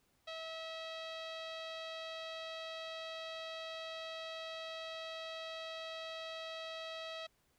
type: tone with low-pass filter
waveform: sawtooth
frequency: 647 Hz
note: E5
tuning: 32 cents flat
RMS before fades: -45 dBFS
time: 0.27-7.27 s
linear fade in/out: 10 ms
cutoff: 3800 Hz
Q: 3.6
effects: pink hiss -75 dBFS RMS until 7.58 s